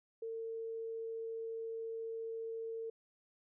sine tone, 452.4 Hz, A4, 48 cents sharp, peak -39 dBFS, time 0.22-2.9 s, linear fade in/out 5 ms, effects none

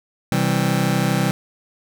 sawtooth chord, C major, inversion none, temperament just, 130.81 / 163.52 / 196.22 Hz, C3 / E3 / G3, 0 / -14 / +2 cents, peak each -17 dBFS, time 0.32-1.31 s, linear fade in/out 0 ms, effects none

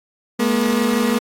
30% pulse tone pair together, 213.8 / 239.6 Hz, A3 / A#3, -49 / +48 cents, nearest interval major second, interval 197 cents, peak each -17 / -15 dBFS, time 0.39-1.19 s, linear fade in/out 10 ms, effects AAC 64 kbps

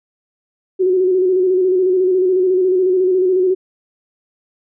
sine tone with vibrato, 370 Hz, F#4, in tune, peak -11 dBFS, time 0.79-3.55 s, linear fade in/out 20 ms, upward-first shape square, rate 14 Hz, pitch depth 37 cents each way, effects none

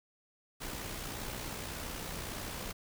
pink noise with amplitude modulation, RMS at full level -39 dBFS, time 0.6-2.73 s, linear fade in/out 20 ms, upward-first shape sine, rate 61.8 Hz, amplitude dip 40%, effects none

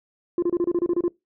sine tone bursts, 348.4 Hz, F4, 4 cents flat, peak -16 dBFS, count 10, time 0.38-1.081 s, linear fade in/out 2 ms, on 44 ms, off 29 ms, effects noise-tail reverb RT60 0.2 s tail -24 dB re dry + tanh soft clip ceiling -17 dBFS

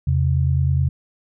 sine tone pair together, 84.2 / 133.91 Hz, E2 / C3, +37 / +41 cents, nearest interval minor sixth, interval 804 cents, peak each -18 dBFS, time 0.07-0.89 s, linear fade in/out 5 ms, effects none

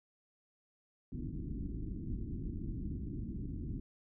pink low-pass noise, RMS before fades -40 dBFS, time 1.12-3.8 s, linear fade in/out 5 ms, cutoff 330 Hz, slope 48 dB/octave, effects none

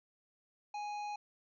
harmonic tone, 830.6 Hz, G#5, in tune, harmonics 1 / 3 / 5 / 7 / 8, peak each -38 / -50 / -56 / -63 / -65 dBFS, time 0.74-1.16 s, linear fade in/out 5 ms, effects none

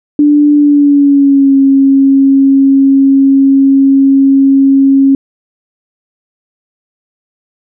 sine tone with pitch glide, 293.7 to 272.5 Hz, D4 to C#4, 0 to -29 cents, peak -3 dBFS, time 0.19-5.15 s, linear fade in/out 2 ms, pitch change -129 cents, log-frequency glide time 0.54-1.56 s, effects none

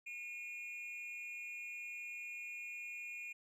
triangle tone with amplitude modulation, 2435 Hz, D#7, 38 cents flat, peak -39 dBFS, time 0.06-3.33 s, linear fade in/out 10 ms, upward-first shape sine, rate 261 Hz, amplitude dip 70%, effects none

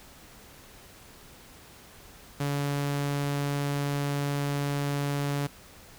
sawtooth tone, 142.6 Hz, C#3, 49 cents sharp, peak -23 dBFS, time 2.4-5.47 s, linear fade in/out 5 ms, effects pink hiss -51 dBFS RMS until 5.98 s

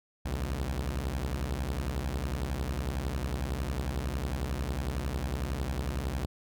sawtooth beating tone pair, 61.6 / 72.6 Hz, B1 / D2, -4 / -19 cents, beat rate 11 Hz, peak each -29 / -30 dBFS, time 0.25-6.26 s, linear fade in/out 10 ms, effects none

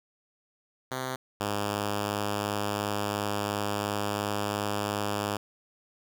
5% pulse tone pair in turn, 129.6 / 102.86 Hz, C3 / G#2, -16 / -16 cents, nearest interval major third, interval 400 cents, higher first, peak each -20 / -17 dBFS, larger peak second, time 0.91-1.16 / 1.4-5.37 s, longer second, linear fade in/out 5 ms, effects none

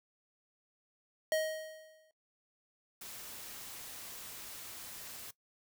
square tone with exponential decay, 629 Hz, D#5, 19 cents sharp, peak -28 dBFS, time 1.32-2.11 s, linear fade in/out 1 ms, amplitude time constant 170 ms
white noise, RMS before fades -47 dBFS, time 3.01-5.31 s, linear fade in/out 5 ms
effects noise-tail reverb RT60 0.1 s tail -19 dB re dry

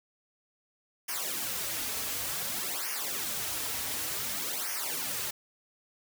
white noise with flanger, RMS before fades -34 dBFS, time 1.08-5.31 s, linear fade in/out 10 ms, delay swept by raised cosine 0.25 to 5.75 ms, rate 0.55 Hz, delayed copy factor -0.85, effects none

